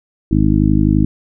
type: harmonic tone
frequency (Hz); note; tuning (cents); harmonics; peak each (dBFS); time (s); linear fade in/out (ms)
51.7; G#1; -7; 1 / 2 / 3 / 4 / 5 / 6; -17 / -17 / -17 / -17 / -17 / -17; 0.31-1.05; 5
effects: none